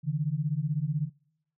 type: beating tone pair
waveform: sine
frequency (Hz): 141.8 / 157.8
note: C#3 / D#3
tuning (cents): +40 / +25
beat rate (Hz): 16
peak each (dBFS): -29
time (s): 0.03-1.1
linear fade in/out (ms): 50
effects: noise-tail reverb RT60 0.8 s tail -26 dB re dry